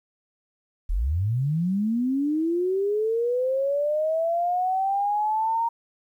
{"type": "linear sweep", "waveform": "sine", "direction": "up", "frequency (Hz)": [34.65, 932.3], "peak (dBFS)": -21, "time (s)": [0.89, 5.69], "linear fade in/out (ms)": 10, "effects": ["10-bit"]}